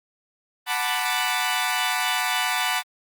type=chord; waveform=15% pulse; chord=B minor seventh; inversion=second; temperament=equal; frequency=740 / 880 / 987.8 / 1174.7 Hz; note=F#5 / A5 / B5 / D6; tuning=0 / 0 / 0 / 0 cents; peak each=-20 / -22 / -21 / -23 dBFS; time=0.66-2.83 s; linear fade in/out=50 ms; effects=Opus 32 kbps